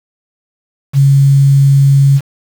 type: tone with quantisation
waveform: sine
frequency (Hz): 138.4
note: C#3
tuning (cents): -2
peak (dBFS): -4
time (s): 0.93-2.21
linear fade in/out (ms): 50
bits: 5
effects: none